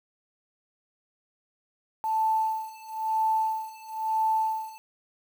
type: tone with tremolo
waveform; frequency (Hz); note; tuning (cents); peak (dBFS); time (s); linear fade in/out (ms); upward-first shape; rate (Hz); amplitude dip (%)
sine; 880; A5; 0; -21; 2.04-4.78; 0; sine; 1; 95
effects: 8-bit